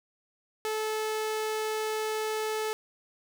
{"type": "tone", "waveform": "sawtooth", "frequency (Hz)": 434, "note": "A4", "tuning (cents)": -24, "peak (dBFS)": -25, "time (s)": [0.65, 2.73], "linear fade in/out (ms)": 0, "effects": []}